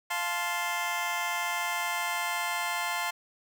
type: chord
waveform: 20% pulse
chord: F major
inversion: none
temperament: just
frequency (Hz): 698.5 / 873.1 / 1047.7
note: F5 / A5 / C6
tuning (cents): 0 / -14 / +2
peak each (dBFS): -30 / -29 / -28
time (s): 0.1-3.11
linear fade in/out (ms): 10
effects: none